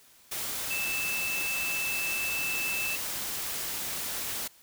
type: tone in noise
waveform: sine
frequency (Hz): 2637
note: E7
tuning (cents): 0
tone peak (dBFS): -30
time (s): 0.7-2.96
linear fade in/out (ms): 10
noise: white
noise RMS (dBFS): -34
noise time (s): 0.31-4.48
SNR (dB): +1
effects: white hiss -58 dBFS RMS until 4.62 s